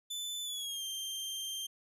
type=tone with pitch glide; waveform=sawtooth; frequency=3509 to 3162 Hz; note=A7 to G7; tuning=-5 to +14 cents; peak=-34 dBFS; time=0.1-1.67 s; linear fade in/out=10 ms; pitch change=-181 cents; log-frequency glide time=0.43-0.84 s; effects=resampled to 32000 Hz